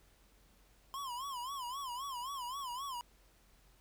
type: tone with vibrato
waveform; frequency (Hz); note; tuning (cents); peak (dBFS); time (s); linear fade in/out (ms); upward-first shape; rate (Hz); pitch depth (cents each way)
square; 1041; C6; -9; -40; 0.94-3.01; 0; sine; 3.8; 150
effects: added 46 Hz sine -66 dBFS peak until 3.8 s + pink hiss -68 dBFS RMS until 3.8 s